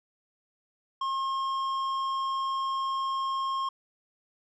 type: tone with tanh clipping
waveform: triangle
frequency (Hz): 1073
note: C6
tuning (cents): +43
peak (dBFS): -29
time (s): 1.01-3.69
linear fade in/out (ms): 5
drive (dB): 13
effects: none